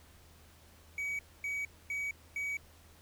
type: tone bursts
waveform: triangle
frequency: 2267 Hz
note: C#7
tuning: 38 cents sharp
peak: -32 dBFS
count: 4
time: 0.98-2.57 s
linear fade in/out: 2 ms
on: 210 ms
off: 250 ms
effects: added 80 Hz sine -60 dBFS peak until 3.01 s + pink hiss -61 dBFS RMS until 3.01 s